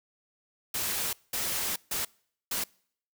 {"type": "noise bursts at uneven times", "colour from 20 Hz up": "white", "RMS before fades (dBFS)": -31, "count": 4, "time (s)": [[0.74, 1.13], [1.33, 1.76], [1.91, 2.05], [2.51, 2.64]], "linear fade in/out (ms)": 5, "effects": ["noise-tail reverb RT60 0.6 s tail -26 dB re dry"]}